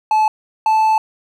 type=tone pair in turn; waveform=triangle; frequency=865 / 875.1 Hz; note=A5 / A5; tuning=-30 / -10 cents; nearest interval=unison; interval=20 cents; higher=second; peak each=-9 dBFS; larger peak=neither; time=0.11-0.28 / 0.66-0.98 s; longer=second; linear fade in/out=2 ms; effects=none